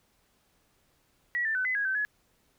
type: tone with pitch steps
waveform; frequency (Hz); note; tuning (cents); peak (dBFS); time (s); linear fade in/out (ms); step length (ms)
sine; 1928 / 1777 / 1511 / 2023 / 1652 / 1543 / 1693; B6 / A6 / F#6 / B6 / G#6 / G6 / G#6; -42 / +17 / +36 / +41 / -10 / -28 / +33; -26; 1.35-2.05; 0; 100
effects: pink hiss -69 dBFS RMS until 2.58 s